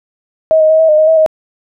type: tone with pitch steps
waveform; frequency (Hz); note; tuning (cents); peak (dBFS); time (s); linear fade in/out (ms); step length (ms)
sine; 636 / 625 / 634 / 643 / 611 / 625 / 644 / 629; D#5 / D#5 / D#5 / E5 / D#5 / D#5 / E5 / D#5; +38 / +8 / +32 / -43 / -32 / +8 / -41 / +19; -5; 0.51-1.262; 0; 94
effects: none